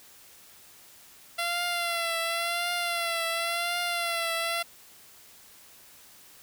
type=tone with vibrato; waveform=10% pulse; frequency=683 Hz; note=F5; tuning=39 cents flat; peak=-19 dBFS; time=1.38-4.63 s; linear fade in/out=10 ms; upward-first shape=triangle; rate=0.93 Hz; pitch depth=52 cents each way; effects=white hiss -53 dBFS RMS until 6.42 s